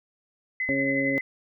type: tone with tremolo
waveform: sine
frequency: 2033 Hz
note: B6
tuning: 50 cents sharp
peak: -24 dBFS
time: 0.6-1.21 s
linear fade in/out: 2 ms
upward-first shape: sine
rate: 11 Hz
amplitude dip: 40%
type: harmonic tone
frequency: 137 Hz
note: C#3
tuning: 20 cents flat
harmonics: 1 / 2 / 3 / 4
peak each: -37 / -26 / -36 / -29 dBFS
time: 0.69-1.18 s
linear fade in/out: 0 ms
effects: none